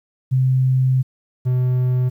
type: tone pair in turn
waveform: sine / triangle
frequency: 130 / 126.3 Hz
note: C3 / B2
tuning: -11 / +39 cents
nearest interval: unison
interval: 50 cents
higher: first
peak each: -13 / -13 dBFS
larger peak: neither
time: 0.31-1.03 / 1.45-2.1 s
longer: first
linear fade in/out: 20 ms
effects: 9-bit